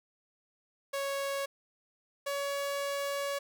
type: tone pair in turn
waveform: sawtooth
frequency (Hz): 554.4 / 562.8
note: C#5 / C#5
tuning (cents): 0 / +26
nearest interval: unison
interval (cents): 26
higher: second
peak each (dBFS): -28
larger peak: neither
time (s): 0.93-1.46 / 2.26-3.39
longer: second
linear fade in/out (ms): 10
effects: none